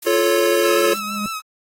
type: noise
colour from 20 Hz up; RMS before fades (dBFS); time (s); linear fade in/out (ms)
blue; -33; 0.02-0.99; 5
type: chord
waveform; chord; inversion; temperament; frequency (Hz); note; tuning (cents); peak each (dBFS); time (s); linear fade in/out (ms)
square; F augmented; none; equal with one note detuned; 349.2 / 436.2 / 554.4; F4 / A4 / C#5; 0 / -15 / 0; -20; 0.06-0.94; 10
type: tone with exponential growth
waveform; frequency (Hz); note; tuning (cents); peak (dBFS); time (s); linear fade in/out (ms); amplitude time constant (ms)
triangle; 206.7; G#3; -8; -20; 0.43-1.26; 0; 180
type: tone with vibrato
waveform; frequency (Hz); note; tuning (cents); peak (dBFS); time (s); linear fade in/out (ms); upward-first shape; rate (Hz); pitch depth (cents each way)
sawtooth; 1300; E6; -24; -21; 0.61-1.42; 50; sine; 6.2; 46
effects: AAC 48 kbps